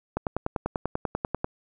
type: click train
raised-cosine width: 1 ms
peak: -12 dBFS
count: 14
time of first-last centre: 0.17-1.445 s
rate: 10.2 Hz
effects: none